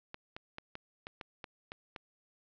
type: clicks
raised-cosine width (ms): 0.3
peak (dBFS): -26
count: 9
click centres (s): 0.144 / 0.365 / 0.584 / 0.754 / 1.069 / 1.212 / 1.442 / 1.719 / 1.962
effects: low-pass 5000 Hz 12 dB/octave